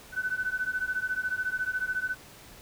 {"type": "beating tone pair", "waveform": "sine", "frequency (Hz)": [1500, 1514], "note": ["F#6", "F#6"], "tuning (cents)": [23, 39], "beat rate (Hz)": 14, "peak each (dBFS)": -31, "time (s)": [0.12, 2.16], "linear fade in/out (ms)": 50, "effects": ["pink hiss -50 dBFS RMS until 2.61 s"]}